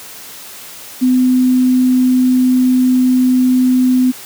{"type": "tone", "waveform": "sine", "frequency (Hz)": 253.9, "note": "B3", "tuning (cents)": 48, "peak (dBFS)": -8, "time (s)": [1.01, 4.12], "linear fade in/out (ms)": 20, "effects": ["white hiss -33 dBFS RMS until 4.25 s", "high-pass 100 Hz 12 dB/octave"]}